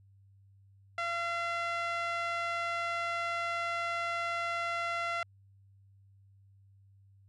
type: tone with band-pass filter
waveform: sawtooth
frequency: 683 Hz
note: F5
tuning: 39 cents flat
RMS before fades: -34 dBFS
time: 0.98-5.23 s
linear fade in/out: 2 ms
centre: 1700 Hz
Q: 1.5
effects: added 98 Hz sine -58 dBFS peak until 7.28 s + resampled to 22050 Hz